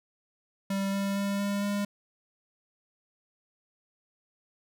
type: tone with pitch steps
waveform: square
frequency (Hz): 196 / 197.71 / 199.43 / 201.2 / 202.9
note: G3 / G3 / G3 / G3 / G#3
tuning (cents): 0 / +15 / +30 / +45 / -40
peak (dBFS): -28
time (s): 0.7-1.85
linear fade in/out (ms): 5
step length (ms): 230
effects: none